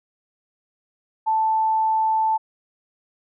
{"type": "tone", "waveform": "sine", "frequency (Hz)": 880, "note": "A5", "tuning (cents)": 0, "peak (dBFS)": -17, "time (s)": [1.26, 2.38], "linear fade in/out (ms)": 20, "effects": []}